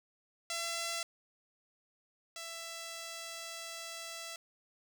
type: tone pair in turn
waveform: 5% pulse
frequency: 674 / 665.1 Hz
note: E5 / E5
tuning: +38 / +15 cents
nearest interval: unison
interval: 23 cents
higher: first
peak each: -24 / -31 dBFS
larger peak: first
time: 0.5-1.03 / 2.36-4.36 s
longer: second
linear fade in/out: 2 ms
effects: none